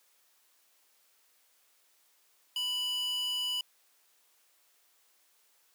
square tone with high-pass filter, 987.8 Hz, B5, in tune, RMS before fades -33 dBFS, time 2.56-3.61 s, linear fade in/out 2 ms, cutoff 3100 Hz, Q 4.1, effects white hiss -68 dBFS RMS until 5.74 s + high-pass 400 Hz 12 dB/octave

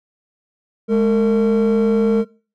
triangle tone pair together, 210.6 / 455.7 Hz, G#3 / A#4, +24 / -39 cents, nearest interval octave + minor second, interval 1337 cents, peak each -12 dBFS, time 0.88-2.25 s, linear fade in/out 50 ms, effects noise-tail reverb RT60 0.4 s tail -23 dB re dry + tanh soft clip ceiling -8 dBFS

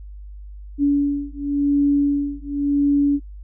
sine beating tone pair, 284.7 / 285.62 Hz, C#4 / D4, +46 / -48 cents, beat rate 0.92 Hz, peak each -19 dBFS, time 0.78-3.2 s, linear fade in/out 50 ms, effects noise-tail reverb RT60 0.1 s tail -24 dB re dry + added 50 Hz sine -34 dBFS peak until 3.43 s

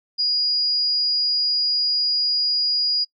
sine tone, 4882 Hz, D#8, 34 cents flat, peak -18 dBFS, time 0.18-3.05 s, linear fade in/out 20 ms, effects noise-tail reverb RT60 0.1 s tail -24 dB re dry

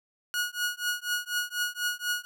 sawtooth tone with tremolo, 1451 Hz, F#6, 34 cents flat, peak -21 dBFS, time 0.34-2.25 s, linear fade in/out 0 ms, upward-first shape triangle, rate 4.1 Hz, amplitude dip 100%, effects none

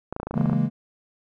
clicks, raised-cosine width 1 ms, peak -16 dBFS, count 12, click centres 0.126 / 0.164 / 0.2 / 0.231 / 0.27 / 0.31 / 0.341 / 0.378 / 0.411 / 0.458 / 0.497 / 0.531 s
triangle chord, A# half-diminished seventh, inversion first, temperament equal, 138.59 / 164.81 / 207.7 / 233.1 Hz, C#3 / E3 / G#3 / A#3, 0 / 0 / 0 / 0 cents, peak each -23 dBFS, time 0.33-0.7 s, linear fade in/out 50 ms
effects none

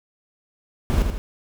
brown noise with echo, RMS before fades -19 dBFS, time 0.9-1.02 s, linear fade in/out 0 ms, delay 80 ms, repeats 2, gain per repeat -5 dB, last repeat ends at 1.18 s, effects none

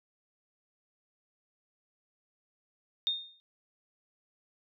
sine tone with exponential decay, 3664 Hz, A#7, 31 cents flat, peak -24 dBFS, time 3.07-3.4 s, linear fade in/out 0 ms, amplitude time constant 70 ms, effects none

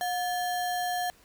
sine tone with sample-and-hold, 720 Hz, F#5, 47 cents flat, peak -27 dBFS, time 0.01-1.1 s, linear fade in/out 0 ms, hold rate 2450 Hz, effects pink hiss -59 dBFS RMS until 1.24 s

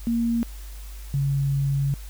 sine tone pair in turn, 232.7 / 138.8 Hz, A#3 / C#3, -3 / +3 cents, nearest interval major sixth, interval 894 cents, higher first, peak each -20 dBFS, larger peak neither, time 0.07-0.43 / 1.14-1.94 s, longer second, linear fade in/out 0 ms, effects added 50 Hz sine -35 dBFS peak until 2.09 s + white hiss -48 dBFS RMS until 2.09 s

